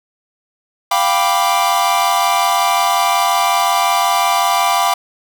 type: chord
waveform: 45% pulse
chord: G dominant seventh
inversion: third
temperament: equal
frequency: 698.5 / 784 / 987.8 / 1174.7 Hz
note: F5 / G5 / B5 / D6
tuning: 0 / 0 / 0 / 0 cents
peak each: -18 dBFS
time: 0.91-4.94 s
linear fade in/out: 5 ms
effects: none